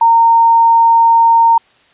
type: tone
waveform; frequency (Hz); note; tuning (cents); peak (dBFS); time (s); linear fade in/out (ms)
sine; 920; A#5; -23; -5; 0.01-1.58; 5
effects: white hiss -50 dBFS RMS until 1.93 s + resampled to 8000 Hz